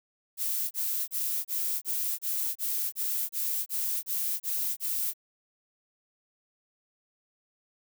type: noise bursts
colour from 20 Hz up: violet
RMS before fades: -30 dBFS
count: 13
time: 0.37-5.138 s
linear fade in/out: 50 ms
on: 340 ms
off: 29 ms
effects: none